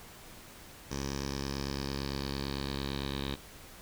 10% pulse tone with low-pass filter sweep, 68.9 Hz, C#2, 10 cents flat, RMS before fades -36 dBFS, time 0.9-3.36 s, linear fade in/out 20 ms, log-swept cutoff 5900 to 3800 Hz, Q 5.4, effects pink hiss -51 dBFS RMS until 3.81 s

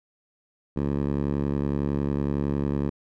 10% pulse tone with band-pass filter, 70.9 Hz, C#2, 40 cents sharp, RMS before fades -26 dBFS, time 0.76-2.9 s, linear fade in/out 10 ms, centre 200 Hz, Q 0.56, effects none

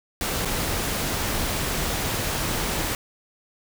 pink noise with dropouts, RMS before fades -26 dBFS, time 0.21-2.95 s, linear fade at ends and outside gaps 1 ms, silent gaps 0.45-0.455 s, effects none

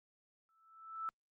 sine tone with exponential growth, 1318.5 Hz, E6, in tune, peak -35 dBFS, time 0.49-1.09 s, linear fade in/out 0 ms, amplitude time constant 130 ms, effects Opus 48 kbps

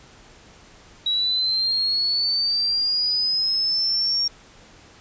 sine linear sweep, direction up, 3867 to 5560 Hz, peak -19 dBFS, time 1.06-4.28 s, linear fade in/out 5 ms, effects pink hiss -49 dBFS RMS until 5 s + resampled to 16000 Hz

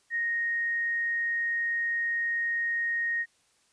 sine tone, 1864.7 Hz, A#6, in tune, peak -26 dBFS, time 0.1-3.26 s, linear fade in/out 50 ms, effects white hiss -67 dBFS RMS until 3.72 s + resampled to 22050 Hz

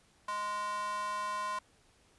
square tone with high-pass filter, 207.7 Hz, G#3, in tune, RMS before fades -36 dBFS, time 0.28-1.59 s, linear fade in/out 5 ms, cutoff 1000 Hz, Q 4.5, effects pink hiss -66 dBFS RMS until 2.18 s + resampled to 24000 Hz

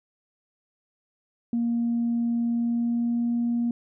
sine tone with pitch glide, 234.8 to 236.8 Hz, A#3 to A#3, +13 to +27 cents, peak -21 dBFS, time 1.53-3.71 s, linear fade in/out 2 ms, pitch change +14 cents, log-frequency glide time 2.51-3.32 s, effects tanh soft clip ceiling -18 dBFS

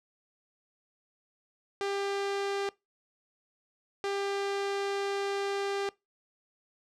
sawtooth tone pair in turn, 397.9 / 397.9 Hz, G4 / G4, +26 / +26 cents, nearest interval unison, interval 0 cents, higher neither, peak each -26 dBFS, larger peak neither, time 1.81-2.69 / 4.04-5.89 s, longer second, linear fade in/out 0 ms, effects noise-tail reverb RT60 0.2 s tail -22 dB re dry + low-pass 6000 Hz 12 dB/octave

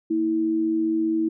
sine tone pair together, 229.3 / 324.3 Hz, A#3 / E4, -28 / -28 cents, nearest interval tritone, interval 600 cents, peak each -30 / -20 dBFS, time 0.1-1.29 s, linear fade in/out 10 ms, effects none

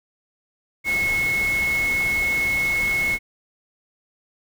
sine tone in noise, 2183 Hz, C#7, 27 cents flat, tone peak -19 dBFS, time 0.84-3.19 s, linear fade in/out 50 ms, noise pink, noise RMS -32 dBFS, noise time 0.84-3.19 s, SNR +10 dB, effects none

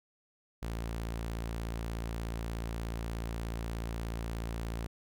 sawtooth tone, 56.7 Hz, A#1, 47 cents flat, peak -31 dBFS, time 0.62-4.87 s, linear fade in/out 10 ms, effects none

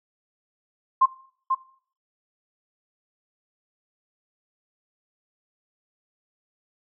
sine tone with echo, 1055 Hz, C6, 14 cents sharp, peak -13 dBFS, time 1.01-1.06 s, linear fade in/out 10 ms, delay 490 ms, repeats 1, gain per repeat -6 dB, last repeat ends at 1.55 s, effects noise-tail reverb RT60 0.5 s tail -17 dB re dry

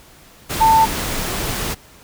sine tone in noise, 891 Hz, A5, 22 cents sharp, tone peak -9 dBFS, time 0.6-0.86 s, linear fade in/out 20 ms, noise pink, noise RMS -23 dBFS, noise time 0.49-1.75 s, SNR +11 dB, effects pink hiss -46 dBFS RMS until 2.03 s

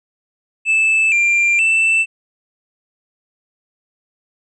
triangle tone with pitch steps, 2629 / 2381 / 2659 Hz, E7 / D7 / E7, -5 / +23 / +14 cents, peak -10 dBFS, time 0.65-2.06 s, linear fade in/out 50 ms, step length 470 ms, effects resampled to 22050 Hz

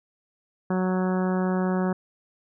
harmonic tone, 185 Hz, F#3, in tune, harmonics 1 / 2 / 3 / 4 / 5 / 6 / 7 / 8 / 9, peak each -23 / -29 / -33 / -35 / -37 / -39 / -40 / -41 / -42 dBFS, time 0.7-1.93 s, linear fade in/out 5 ms, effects none

